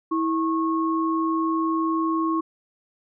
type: tone pair together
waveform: sine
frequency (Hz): 325 / 1093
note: E4 / C#6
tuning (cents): -24 / -25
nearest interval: octave + major sixth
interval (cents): 2099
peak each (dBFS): -22 / -25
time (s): 0.11-2.41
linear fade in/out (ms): 10
effects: none